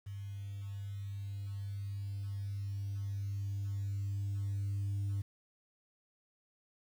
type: tone with level ramp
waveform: sine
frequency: 99.8 Hz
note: G2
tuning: 32 cents sharp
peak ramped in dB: -40 to -30 dBFS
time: 0.06-5.22 s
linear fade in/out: 10 ms
effects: tanh soft clip ceiling -31 dBFS + 10-bit